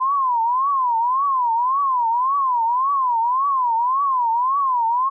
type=tone with vibrato; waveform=sine; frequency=1013 Hz; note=B5; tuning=44 cents sharp; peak=-16 dBFS; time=0-5.1 s; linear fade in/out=20 ms; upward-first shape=triangle; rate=1.8 Hz; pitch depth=220 cents each way; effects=none